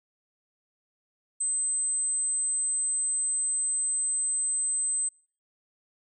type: tone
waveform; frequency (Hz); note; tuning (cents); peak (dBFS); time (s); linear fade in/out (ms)
sine; 8180; C9; -40; -25; 1.4-5.09; 10
effects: noise-tail reverb RT60 0.4 s tail -22 dB re dry